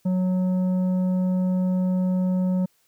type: tone with tanh clipping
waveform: sine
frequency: 183.9 Hz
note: F#3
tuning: 10 cents flat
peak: -21 dBFS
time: 0.05-2.66 s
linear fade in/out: 10 ms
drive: 8 dB
effects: white hiss -65 dBFS RMS until 2.87 s